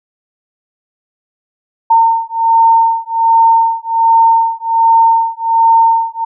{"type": "beating tone pair", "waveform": "sine", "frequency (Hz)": [910, 911.3], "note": ["A#5", "A#5"], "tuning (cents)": [-42, -39], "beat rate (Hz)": 1.3, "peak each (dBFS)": -10, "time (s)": [1.9, 6.25], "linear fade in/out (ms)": 10, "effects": []}